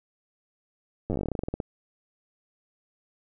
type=slowing click train; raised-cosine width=2 ms; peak=-16 dBFS; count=19; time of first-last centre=1.1-1.602 s; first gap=9 ms; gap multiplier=1.12; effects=none